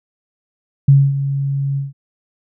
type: tone with ADSR envelope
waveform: sine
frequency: 138.7 Hz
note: C#3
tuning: 1 cent sharp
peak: -4 dBFS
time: 0.88-1.93 s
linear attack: 6 ms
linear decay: 240 ms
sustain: -12 dB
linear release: 160 ms
effects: none